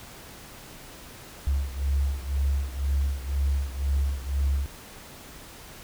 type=beating tone pair; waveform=sine; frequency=68.5 / 70.5 Hz; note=C#2 / C#2; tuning=-20 / +30 cents; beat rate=2 Hz; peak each=-25 / -28 dBFS; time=1.47-4.66 s; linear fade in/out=0 ms; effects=pink hiss -45 dBFS RMS until 5.83 s